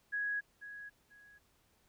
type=tone with echo; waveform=sine; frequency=1664 Hz; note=G#6; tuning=3 cents sharp; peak=-33 dBFS; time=0.12-0.41 s; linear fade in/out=20 ms; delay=490 ms; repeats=2; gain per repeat=-12 dB; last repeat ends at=1.39 s; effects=pink hiss -72 dBFS RMS until 1.88 s